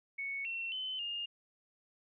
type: tone with pitch steps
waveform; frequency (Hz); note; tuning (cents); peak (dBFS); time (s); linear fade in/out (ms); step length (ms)
sine; 2216 / 2713 / 3046 / 2827; C#7 / E7 / F#7 / F7; -1 / +49 / +50 / +20; -36; 0.18-1.26; 10; 270
effects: none